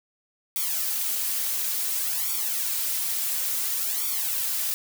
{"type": "noise with flanger", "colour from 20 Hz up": "blue", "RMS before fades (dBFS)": -27, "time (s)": [0.56, 4.74], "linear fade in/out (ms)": 0, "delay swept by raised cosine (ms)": [0.87, 4.47], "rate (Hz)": 0.57, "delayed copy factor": 1, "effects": []}